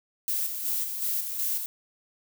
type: noise with tremolo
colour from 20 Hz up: violet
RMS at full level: -28 dBFS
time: 0.28-1.66 s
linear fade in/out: 0 ms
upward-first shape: square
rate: 2.7 Hz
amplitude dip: 45%
effects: none